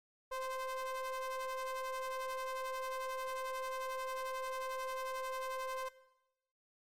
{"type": "ring-modulated tone", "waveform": "square", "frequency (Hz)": 258.8, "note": "C4", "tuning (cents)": -19, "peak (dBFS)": -36, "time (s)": [0.31, 5.89], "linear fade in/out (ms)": 10, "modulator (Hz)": 782, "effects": ["noise-tail reverb RT60 1.0 s tail -18 dB re dry", "MP3 64 kbps"]}